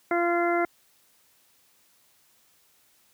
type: harmonic tone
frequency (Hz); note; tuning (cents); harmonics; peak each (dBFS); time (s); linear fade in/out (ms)
344.9; F4; -22; 1 / 2 / 3 / 4 / 5 / 6; -25 / -26 / -36 / -30 / -38 / -32; 0.11-0.65; 2
effects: white hiss -63 dBFS RMS until 3.13 s + high-pass 60 Hz 12 dB/octave

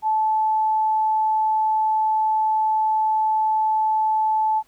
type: tone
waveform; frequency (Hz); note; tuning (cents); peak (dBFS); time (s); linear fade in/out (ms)
sine; 870; A5; -20; -17; 0.02-4.63; 50
effects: pink hiss -60 dBFS RMS until 4.67 s

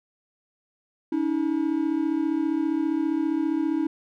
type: tone pair together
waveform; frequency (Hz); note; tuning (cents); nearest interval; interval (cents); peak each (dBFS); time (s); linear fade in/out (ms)
triangle; 285.7 / 320.7; D4 / E4; -48 / -48; major second; 200; -24 / -22; 1.12-3.87; 5
effects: none

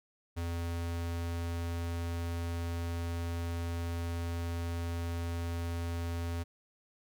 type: tone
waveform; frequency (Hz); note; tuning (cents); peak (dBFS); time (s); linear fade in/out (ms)
square; 84.9; F2; -48; -34; 0.36-6.44; 20
effects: none

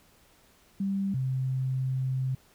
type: tone pair in turn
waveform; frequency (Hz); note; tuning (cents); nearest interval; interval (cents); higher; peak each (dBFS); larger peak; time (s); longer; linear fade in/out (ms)
sine; 196 / 130.81; G3 / C3; 0 / 0; perfect fifth; 700; first; -26; neither; 0.8-1.14 / 1.14-2.35; second; 5
effects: pink hiss -61 dBFS RMS until 2.54 s

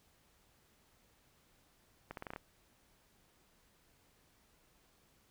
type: accelerating click train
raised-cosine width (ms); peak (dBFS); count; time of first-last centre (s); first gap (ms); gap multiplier
0.5; -28; 7; 2.11-2.361; 62; 0.84
effects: pink hiss -70 dBFS RMS until 5.3 s

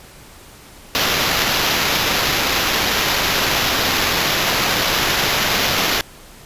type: noise with sample-and-hold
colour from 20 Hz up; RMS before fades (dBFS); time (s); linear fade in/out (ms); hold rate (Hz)
blue; -18; 0.95-6.01; 0; 8820
effects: pink hiss -42 dBFS RMS until 6.45 s + resampled to 32000 Hz

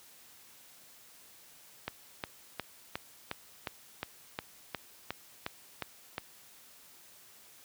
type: click train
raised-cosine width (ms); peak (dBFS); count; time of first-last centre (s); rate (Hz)
0.3; -18; 13; 1.88-6.181; 2.79
effects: white hiss -57 dBFS RMS until 7.64 s + high-pass 60 Hz 12 dB/octave

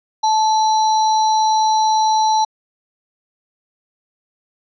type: tone with sample-and-hold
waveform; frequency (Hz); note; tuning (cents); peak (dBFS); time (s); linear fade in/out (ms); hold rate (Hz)
sine; 871; A5; -18; -12; 0.23-2.45; 10; 4900
effects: resampled to 16000 Hz

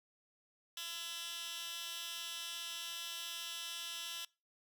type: tone with high-pass filter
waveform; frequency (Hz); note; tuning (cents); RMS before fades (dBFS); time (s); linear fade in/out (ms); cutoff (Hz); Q
15% pulse; 337.4; E4; +40; -44; 0.77-4.25; 2; 3000; 1.6
effects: noise-tail reverb RT60 0.3 s tail -24 dB re dry

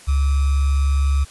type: tone with sample-and-hold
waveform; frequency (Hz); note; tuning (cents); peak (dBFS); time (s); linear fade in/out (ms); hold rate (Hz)
sine; 69.7; C#2; +10; -14; 0.07-1.25; 20; 1225
effects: white hiss -44 dBFS RMS until 1.3 s + resampled to 24000 Hz

